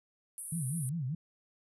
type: band-pass noise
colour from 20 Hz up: white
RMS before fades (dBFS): -43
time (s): 0.38-0.89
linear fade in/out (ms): 0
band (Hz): 9100 to 11000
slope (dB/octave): 96
type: tone with vibrato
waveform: sine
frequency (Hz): 146.7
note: D3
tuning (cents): -2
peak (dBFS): -32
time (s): 0.52-1.15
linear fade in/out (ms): 5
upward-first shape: sine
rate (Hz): 5.1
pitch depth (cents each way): 280
effects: none